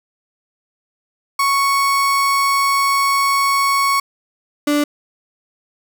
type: tone pair in turn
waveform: 35% pulse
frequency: 1108.7 / 293 Hz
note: C#6 / D4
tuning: 0 / -4 cents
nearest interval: octave + major seventh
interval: 2304 cents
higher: first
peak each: -12 dBFS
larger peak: neither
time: 1.39-4 / 4.67-4.84 s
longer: first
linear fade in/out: 5 ms
effects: none